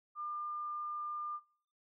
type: tone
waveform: sine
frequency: 1201 Hz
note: D6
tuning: 38 cents sharp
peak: -38 dBFS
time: 0.15-1.4 s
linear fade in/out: 50 ms
effects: noise-tail reverb RT60 0.5 s tail -19 dB re dry